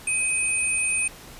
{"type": "tone pair together", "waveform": "sine", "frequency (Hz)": [2524, 8995], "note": ["D#7", "C#9"], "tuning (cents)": [24, 24], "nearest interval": "octave + minor seventh", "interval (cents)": 2200, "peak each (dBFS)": -24, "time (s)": [0.07, 1.08], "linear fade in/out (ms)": 5, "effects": ["pink hiss -44 dBFS RMS until 1.39 s", "resampled to 32000 Hz"]}